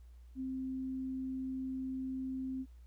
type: tone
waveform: sine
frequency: 261.6 Hz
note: C4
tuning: in tune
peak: -36 dBFS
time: 0.35-2.66 s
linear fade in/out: 50 ms
effects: added 60 Hz sine -52 dBFS peak until 2.86 s + pink hiss -75 dBFS RMS until 2.86 s